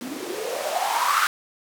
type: noise with band-pass filter sweep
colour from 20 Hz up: blue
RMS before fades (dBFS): -25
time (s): 0.01-1.27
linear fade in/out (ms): 0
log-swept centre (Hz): 250 to 1400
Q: 8.3
effects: none